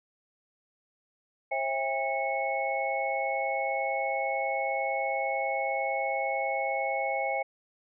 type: tone cluster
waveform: sine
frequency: 536 / 656 / 805 / 2199 Hz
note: C5 / E5 / G5 / C#7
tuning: +42 / -9 / +46 / -14 cents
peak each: -33 / -34 / -31 / -33 dBFS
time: 1.51-7.43 s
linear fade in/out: 10 ms
effects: none